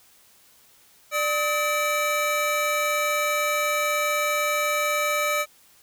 square tone cluster, 592 / 1272 / 2317 Hz, D5 / D#6 / D7, +14 / +38 / -24 cents, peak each -27 dBFS, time 1.11-5.46 s, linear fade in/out 50 ms, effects white hiss -56 dBFS RMS until 5.82 s

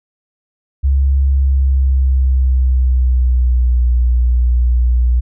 sine tone with pitch glide, 68.1 to 60.67 Hz, C#2 to B1, -30 to -30 cents, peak -9 dBFS, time 0.83-5.21 s, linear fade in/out 20 ms, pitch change -200 cents, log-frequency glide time 1.28-3.87 s, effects none

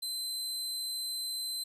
sawtooth tone, 4067 Hz, C8, 50 cents flat, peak -31 dBFS, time 0.02-1.64 s, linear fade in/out 10 ms, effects resampled to 32000 Hz + 11-bit

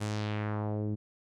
sawtooth tone with low-pass filter sweep, 105.7 Hz, G#2, 31 cents sharp, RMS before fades -33 dBFS, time 0-0.96 s, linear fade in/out 20 ms, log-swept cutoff 10000 to 270 Hz, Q 1.6, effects none

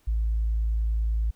sine tone, 55 Hz, A1, in tune, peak -21 dBFS, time 0.07-1.31 s, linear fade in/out 10 ms, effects tanh soft clip ceiling -18 dBFS + pink hiss -65 dBFS RMS until 1.35 s

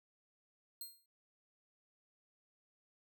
5% pulse tone with exponential decay, 4200 Hz, C8, 6 cents sharp, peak -35 dBFS, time 0.81-1.06 s, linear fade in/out 2 ms, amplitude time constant 54 ms, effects none

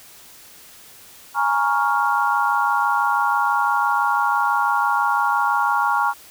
sine chord, Bb minor seventh, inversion third, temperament equal with one note detuned, 830.6 / 936.6 / 1108.7 / 1396.9 Hz, Ab5 / Bb5 / Db6 / F6, 0 / +8 / 0 / 0 cents, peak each -22 dBFS, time 1.34-6.14 s, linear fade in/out 50 ms, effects white hiss -45 dBFS RMS until 6.3 s

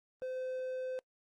triangle tone, 514 Hz, C5, 31 cents flat, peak -34 dBFS, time 0.22-0.99 s, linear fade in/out 0 ms, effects noise-tail reverb RT60 0.1 s tail -25 dB re dry + Opus 24 kbps

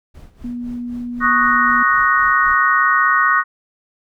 brown noise with tremolo, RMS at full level -37 dBFS, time 0.14-2.55 s, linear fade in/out 10 ms, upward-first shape sine, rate 3.9 Hz, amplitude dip 80%
sine tone, 242 Hz, B3, 35 cents flat, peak -23 dBFS, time 0.44-1.83 s, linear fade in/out 5 ms
sine chord, D# minor seventh, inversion third, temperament equal, 1108.7 / 1244.5 / 1480 / 1864.7 Hz, C#6 / D#6 / F#6 / A#6, 0 / 0 / 0 / 0 cents, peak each -17 dBFS, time 1.2-3.44 s, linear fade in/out 50 ms
effects none

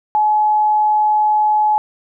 sine tone, 850 Hz, G#5, 40 cents sharp, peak -11 dBFS, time 0.15-1.78 s, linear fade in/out 0 ms, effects none

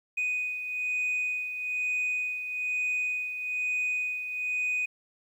sine beating tone pair, 2489 / 2490.1 Hz, D#7 / D#7, 0 / +1 cents, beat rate 1.1 Hz, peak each -34 / -27 dBFS, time 0.17-4.86 s, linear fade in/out 10 ms, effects tanh soft clip ceiling -24 dBFS + 10-bit

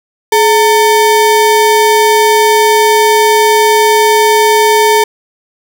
square ring-modulated tone, 670 Hz, E5, 28 cents sharp, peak -3 dBFS, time 0.32-5.04 s, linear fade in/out 5 ms, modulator 245 Hz, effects none

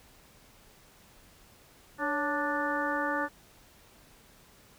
harmonic tone with a mistuned harmonic, 293.7 Hz, D4, in tune, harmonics 1 / 2 / 3 / 4 / 5 / 6, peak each -35 / -35 / -35 / -35 / -35 / -35 dBFS, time 1.98-3.29 s, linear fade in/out 50 ms, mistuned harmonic 2, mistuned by -75 cents, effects pink hiss -58 dBFS RMS until 4.78 s

